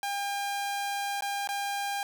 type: tone with dropouts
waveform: sawtooth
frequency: 803 Hz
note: G5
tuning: 41 cents sharp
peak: -26 dBFS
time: 0.03-2.03 s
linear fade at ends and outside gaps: 1 ms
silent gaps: 1.208-1.222 / 1.474-1.489 s
effects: 9-bit